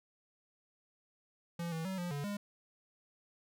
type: tone with pitch steps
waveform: square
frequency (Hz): 170.5 / 162.2 / 189.8 / 176 / 143.5 / 203.9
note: F3 / E3 / F#3 / F3 / D3 / G#3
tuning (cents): -41 / -28 / +44 / +14 / -40 / -32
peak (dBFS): -37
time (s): 1.59-2.37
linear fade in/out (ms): 5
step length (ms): 130
effects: none